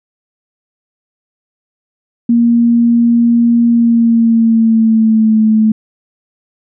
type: tone with pitch glide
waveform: sine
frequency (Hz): 235 to 218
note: A#3 to A3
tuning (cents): +14 to -16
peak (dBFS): -6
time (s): 2.29-5.72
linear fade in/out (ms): 5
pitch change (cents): -130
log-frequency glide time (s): 3.68-5.4
effects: none